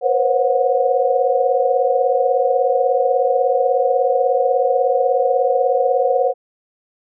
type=tone cluster; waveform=sine; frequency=484.6 / 521 / 541 / 729 Hz; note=B4 / C5 / C#5 / F#5; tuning=-33 / -7 / -42 / -26 cents; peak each=-19 dBFS; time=0.01-6.34 s; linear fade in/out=50 ms; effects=none